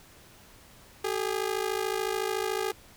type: ring-modulated tone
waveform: sawtooth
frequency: 408.4 Hz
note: G#4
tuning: 29 cents flat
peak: -21 dBFS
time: 1.04-2.72 s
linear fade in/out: 5 ms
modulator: 26.9 Hz
effects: pink hiss -54 dBFS RMS until 2.96 s